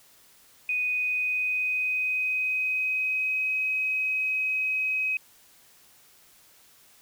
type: tone with pitch glide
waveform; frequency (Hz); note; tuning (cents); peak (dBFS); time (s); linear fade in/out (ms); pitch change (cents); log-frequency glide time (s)
sine; 2489 to 2533; D#7 to D#7; 0 to +30; -24; 0.69-5.17; 2; +30; 0.8-3.53
effects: white hiss -57 dBFS RMS until 7.01 s